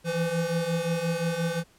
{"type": "tone cluster", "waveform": "square", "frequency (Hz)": [163.7, 169.4, 508], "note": ["E3", "E3", "B4"], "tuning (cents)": [-12, 48, 49], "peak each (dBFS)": -31, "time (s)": [0.04, 1.64], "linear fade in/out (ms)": 50, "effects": ["pink hiss -60 dBFS RMS until 1.78 s", "low-pass 12000 Hz 12 dB/octave"]}